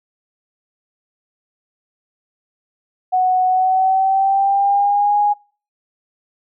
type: tone with pitch glide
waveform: sine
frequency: 740 to 825.8 Hz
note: F#5 to G#5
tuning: 0 to -10 cents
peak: -12 dBFS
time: 3.12-5.34 s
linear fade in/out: 20 ms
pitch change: +190 cents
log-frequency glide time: 3.47-5.16 s
effects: noise-tail reverb RT60 0.4 s tail -25 dB re dry